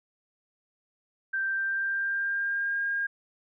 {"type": "tone with pitch glide", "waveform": "sine", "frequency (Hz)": [1568, 1616.7], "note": ["G6", "G#6"], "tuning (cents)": [0, -47], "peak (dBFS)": -26, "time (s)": [1.33, 3.07], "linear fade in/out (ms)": 10, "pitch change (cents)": 53, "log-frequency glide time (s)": [1.45, 2.81], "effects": []}